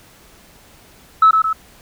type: tone with echo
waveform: sine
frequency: 1301 Hz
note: E6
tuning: 23 cents flat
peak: -5 dBFS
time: 1.22-1.31 s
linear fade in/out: 5 ms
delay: 110 ms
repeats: 2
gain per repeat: -5 dB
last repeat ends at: 1.53 s
effects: tanh soft clip ceiling -2 dBFS + pink hiss -47 dBFS RMS until 1.81 s